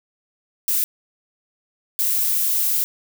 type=noise bursts at uneven times; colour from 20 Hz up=violet; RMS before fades=-20 dBFS; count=2; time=0.68-0.84 / 1.99-2.84 s; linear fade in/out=0 ms; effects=none